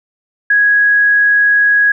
sine tone, 1661.2 Hz, G#6, in tune, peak -7 dBFS, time 0.5-1.92 s, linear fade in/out 5 ms, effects none

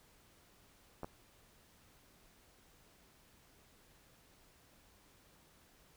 clicks, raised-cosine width 1 ms, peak -29 / -29 dBFS, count 2, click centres 1.033 / 1.045 s, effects pink hiss -66 dBFS RMS until 5.96 s

